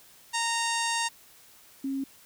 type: harmonic tone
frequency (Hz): 925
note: A#5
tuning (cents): -14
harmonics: 1 / 2 / 3 / 4 / 5 / 6 / 7 / 8 / 9 / 10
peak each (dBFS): -30 / -33 / -35 / -36 / -37 / -38 / -38 / -39 / -40 / -40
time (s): 0.33-1.09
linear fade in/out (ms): 20
type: tone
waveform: sine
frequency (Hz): 271.2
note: C#4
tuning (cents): -38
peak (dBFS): -28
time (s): 1.84-2.04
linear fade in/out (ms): 5
effects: white hiss -55 dBFS RMS until 2.25 s